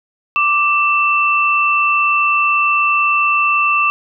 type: tone pair together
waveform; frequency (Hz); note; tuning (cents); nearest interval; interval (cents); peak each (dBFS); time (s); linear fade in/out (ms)
sine; 1174.7 / 2671; D6 / E7; 0 / +22; octave + major second; 1422; -14; 0.36-3.9; 0
effects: none